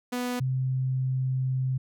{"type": "tone pair in turn", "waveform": ["sawtooth", "sine"], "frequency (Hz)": [246.9, 130.26], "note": ["B3", "C3"], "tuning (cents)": [0, -7], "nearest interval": "major seventh", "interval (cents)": 1107, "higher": "first", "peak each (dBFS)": -24, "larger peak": "neither", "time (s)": [[0.12, 0.4], [0.4, 1.78]], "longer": "second", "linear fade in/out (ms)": 10, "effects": []}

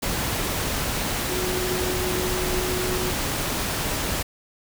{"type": "tone in noise", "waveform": "sine", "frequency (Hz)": 365.8, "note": "F#4", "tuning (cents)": -20, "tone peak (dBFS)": -27, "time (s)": [1.29, 3.11], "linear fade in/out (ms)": 10, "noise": "pink", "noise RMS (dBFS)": -26, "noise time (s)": [0.02, 4.23], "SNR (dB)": -4, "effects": []}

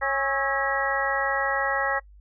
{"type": "harmonic tone with a mistuned harmonic", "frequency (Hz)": 274.1, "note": "C#4", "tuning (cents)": -19, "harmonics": [2, 3, 4, 5, 6, 7], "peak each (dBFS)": [-29, -29, -32, -31, -30, -28], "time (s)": [0.01, 2], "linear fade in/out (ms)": 20, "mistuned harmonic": 5, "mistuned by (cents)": -79, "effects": ["noise-tail reverb RT60 0.1 s tail -25 dB re dry", "added 50 Hz sine -47 dBFS peak until 2.2 s"]}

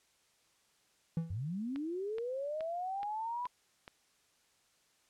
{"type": "tone with exponential decay", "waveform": "triangle", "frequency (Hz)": 164.81, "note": "E3", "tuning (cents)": 0, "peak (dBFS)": -26, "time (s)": [1.17, 1.41], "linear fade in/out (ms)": 2, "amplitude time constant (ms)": 51}
{"type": "linear sweep", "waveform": "sine", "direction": "up", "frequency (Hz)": [83.2, 998], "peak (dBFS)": -35, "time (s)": [1.3, 3.47], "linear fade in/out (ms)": 5}
{"type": "click train", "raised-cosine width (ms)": 0.3, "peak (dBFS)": -31, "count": 6, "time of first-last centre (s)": [1.76, 3.879], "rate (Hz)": 2.36}
{"effects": ["white hiss -71 dBFS RMS until 5.09 s", "low-pass 9000 Hz 12 dB/octave"]}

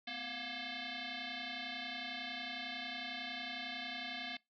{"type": "tone with frequency modulation", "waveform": "sine", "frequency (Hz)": 698.5, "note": "F5", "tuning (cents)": 0, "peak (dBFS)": -40, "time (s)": [0.07, 4.37], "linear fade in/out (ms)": 5, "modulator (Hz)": 476, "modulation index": 7.4, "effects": ["noise-tail reverb RT60 0.2 s tail -24 dB re dry"]}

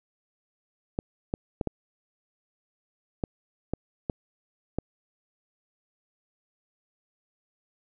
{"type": "clicks", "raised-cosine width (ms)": 2, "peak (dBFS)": -14, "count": 8, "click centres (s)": [0.989, 1.339, 1.612, 1.673, 3.238, 3.736, 4.098, 4.786], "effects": []}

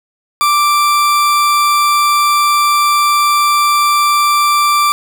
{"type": "tone", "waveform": "40% pulse", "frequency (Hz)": 1174.7, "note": "D6", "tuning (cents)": 0, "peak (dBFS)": -8, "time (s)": [0.41, 4.92], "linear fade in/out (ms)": 0, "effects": []}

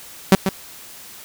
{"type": "tone with echo", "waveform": "sawtooth", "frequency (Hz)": 191.5, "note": "G3", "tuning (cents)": -40, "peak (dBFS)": -3, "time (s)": [0.32, 0.35], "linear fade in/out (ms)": 2, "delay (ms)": 140, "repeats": 1, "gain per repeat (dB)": -9, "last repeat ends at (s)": 0.49, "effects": ["white hiss -40 dBFS RMS until 1.24 s"]}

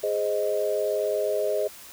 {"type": "chord", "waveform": "sine", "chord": "Ab major", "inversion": "none", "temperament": "equal", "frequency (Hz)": [415.3, 523.3, 622.3], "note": ["Ab4", "C5", "Eb5"], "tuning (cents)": [0, 0, 0], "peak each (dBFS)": [-27, -29, -26], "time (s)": [0.03, 1.68], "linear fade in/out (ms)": 10, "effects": ["white hiss -45 dBFS RMS until 1.92 s"]}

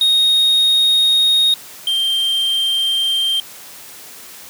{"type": "tone pair in turn", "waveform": "triangle", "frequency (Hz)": [3729, 3162], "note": ["A#7", "G7"], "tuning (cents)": [0, 14], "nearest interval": "minor third", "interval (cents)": 286, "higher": "first", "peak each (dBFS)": [-9, -13], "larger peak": "first", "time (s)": [[0.01, 1.54], [1.87, 3.4]], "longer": "neither", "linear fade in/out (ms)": 2, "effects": ["white hiss -37 dBFS RMS until 4.49 s", "high-pass 100 Hz 12 dB/octave"]}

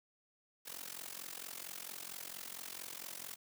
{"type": "noise with amplitude modulation", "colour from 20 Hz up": "white", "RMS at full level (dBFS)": -43, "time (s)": [0.65, 3.36], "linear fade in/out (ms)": 20, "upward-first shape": "sine", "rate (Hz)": 44.4, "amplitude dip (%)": 90, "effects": ["high-pass 150 Hz 12 dB/octave"]}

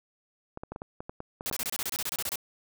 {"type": "clicks", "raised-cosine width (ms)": 1, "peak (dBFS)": -23, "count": 10, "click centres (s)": [0.574, 0.635, 0.72, 0.761, 0.819, 1.005, 1.095, 1.204, 1.409, 1.513]}
{"type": "noise bursts", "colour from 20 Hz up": "white", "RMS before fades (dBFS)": -32, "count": 14, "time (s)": [1.46, 2.357], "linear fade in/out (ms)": 0, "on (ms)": 39, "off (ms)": 27}
{"effects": []}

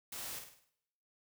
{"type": "noise with echo", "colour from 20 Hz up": "white", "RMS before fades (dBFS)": -44, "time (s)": [0.12, 0.39], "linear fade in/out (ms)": 5, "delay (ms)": 51, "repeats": 6, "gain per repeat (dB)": -6, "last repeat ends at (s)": 0.696, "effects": ["noise-tail reverb RT60 0.8 s tail -19 dB re dry"]}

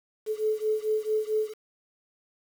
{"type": "beating tone pair", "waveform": "sine", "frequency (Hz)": [430, 434.5], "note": ["A4", "A4"], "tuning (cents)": [-40, -22], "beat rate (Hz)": 4.5, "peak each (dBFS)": [-27, -28], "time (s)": [0.26, 1.54], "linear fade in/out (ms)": 50, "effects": ["8-bit"]}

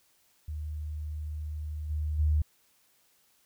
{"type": "tone with level steps", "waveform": "sine", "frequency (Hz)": 76.1, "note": "D#2", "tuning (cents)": -38, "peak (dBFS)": [-33, -28, -22], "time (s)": [0.48, 2.42], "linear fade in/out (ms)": 5, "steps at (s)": [1.89, 2.18], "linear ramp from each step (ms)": 20, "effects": ["white hiss -67 dBFS RMS until 3.45 s"]}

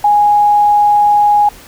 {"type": "tone", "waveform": "sine", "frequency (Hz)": 828, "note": "G#5", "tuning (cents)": -5, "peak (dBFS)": -6, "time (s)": [0.04, 1.49], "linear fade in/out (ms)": 5, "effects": ["pink hiss -37 dBFS RMS until 1.67 s"]}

